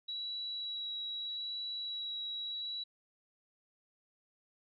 sine tone with vibrato, 3900 Hz, B7, 23 cents flat, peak -37 dBFS, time 0.08-2.84 s, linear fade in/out 10 ms, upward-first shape sine, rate 0.8 Hz, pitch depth 10 cents each way, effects none

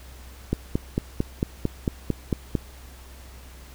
click train, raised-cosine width 3 ms, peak -9 dBFS, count 10, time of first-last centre 0.53-2.552 s, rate 4.45 Hz, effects added 64 Hz sine -43 dBFS peak until 3.74 s + pink hiss -49 dBFS RMS until 3.74 s

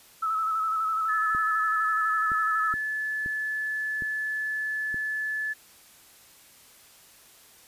sine tone with vibrato, 1300 Hz, E6, 24 cents flat, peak -24 dBFS, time 0.22-2.74 s, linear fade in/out 10 ms, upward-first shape square, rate 12 Hz, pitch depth 29 cents each way
sine tone, 1730 Hz, A6, 30 cents flat, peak -27 dBFS, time 1.08-5.54 s, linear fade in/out 20 ms
clicks, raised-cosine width 3 ms, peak -27 dBFS, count 6, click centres 1.349 / 2.318 / 2.74 / 3.261 / 4.022 / 4.944 s
effects white hiss -54 dBFS RMS until 7.67 s + resampled to 32000 Hz

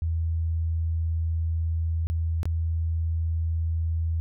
sine tone with dropouts, 81.8 Hz, E2, 13 cents flat, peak -23 dBFS, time 0.02-4.2 s, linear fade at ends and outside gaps 0 ms, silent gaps 2.07-2.1 / 2.431-2.455 s, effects none

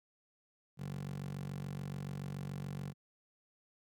15% pulse tone with high-pass filter, 47 Hz, F#1, 28 cents sharp, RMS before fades -42 dBFS, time 0.77-2.94 s, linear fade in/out 50 ms, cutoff 150 Hz, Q 3.2, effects none

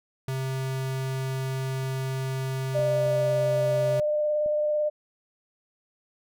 square tone, 132.3 Hz, C3, 20 cents sharp, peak -28 dBFS, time 0.28-4 s, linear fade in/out 2 ms
clicks, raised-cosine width 3 ms, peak -36 / -29 / -36 / -32 dBFS, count 4, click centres 1.833 / 2.792 / 3.064 / 4.461 s
sine tone with vibrato, 601 Hz, D5, 40 cents sharp, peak -22 dBFS, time 2.74-4.9 s, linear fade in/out 20 ms, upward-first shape square, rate 18 Hz, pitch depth 10 cents each way
effects none

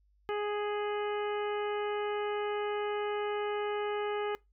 harmonic tone with a mistuned harmonic, 415.3 Hz, G#4, in tune, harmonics 1 / 2 / 3 / 4 / 5 / 6 / 7, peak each -32 / -38 / -41 / -45 / -47 / -50 / -48 dBFS, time 0.29-4.35 s, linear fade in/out 0 ms, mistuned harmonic 7, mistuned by +26 cents, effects noise-tail reverb RT60 0.2 s tail -23 dB re dry + added 50 Hz sine -65 dBFS peak until 4.52 s

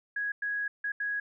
sine tone bursts at uneven times, 1661.2 Hz, G#6, in tune, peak -29 dBFS, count 4, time 0.16-0.32 / 0.42-0.68 / 0.84-0.92 / 1-1.2 s, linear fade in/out 5 ms, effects none

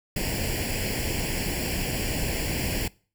pink noise with comb filter, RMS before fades -28 dBFS, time 0.16-2.88 s, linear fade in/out 5 ms, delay 0.4 ms, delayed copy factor +0.85, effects noise-tail reverb RT60 0.4 s tail -23 dB re dry

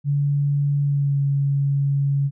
sine tone with pitch glide, 142.9 to 140.04 Hz, D3 to C#3, -47 to +18 cents, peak -17 dBFS, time 0.04-2.31 s, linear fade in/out 50 ms, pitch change -35 cents, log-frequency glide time 0.81-1.2 s, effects none

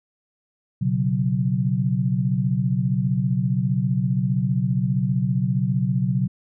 sine chord, B suspended second, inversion none, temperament equal, 123.47 / 138.59 / 185 Hz, B2 / C#3 / F#3, 0 / 0 / 0 cents, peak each -23 dBFS, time 0.81-6.28 s, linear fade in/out 10 ms, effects none

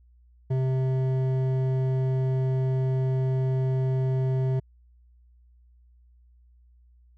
sine tone with hard clipping, 130.81 Hz, C3, in tune, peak -24 dBFS, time 0.5-4.6 s, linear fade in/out 10 ms, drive 10 dB, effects added 60 Hz sine -54 dBFS peak until 7.17 s

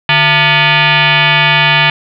sine tone with frequency modulation, 375.3 Hz, F#4, 25 cents sharp, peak -6 dBFS, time 0.09-1.9 s, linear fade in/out 2 ms, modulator 525 Hz, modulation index 5.7, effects none

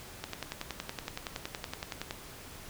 click train, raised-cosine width 0.2 ms, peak -18 dBFS, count 21, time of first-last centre 0.24-2.109 s, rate 10.7 Hz, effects pink hiss -48 dBFS RMS until 2.69 s

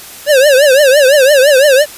square tone with vibrato, 554.4 Hz, C#5, in tune, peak -5 dBFS, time 0.26-1.86 s, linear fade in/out 50 ms, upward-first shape triangle, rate 5.9 Hz, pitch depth 180 cents each way, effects white hiss -31 dBFS RMS until 1.97 s + resampled to 32000 Hz

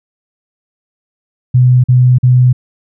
sine tone bursts, 125.7 Hz, B2, 31 cents sharp, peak -4 dBFS, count 3, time 1.54-2.53 s, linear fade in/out 10 ms, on 300 ms, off 45 ms, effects none

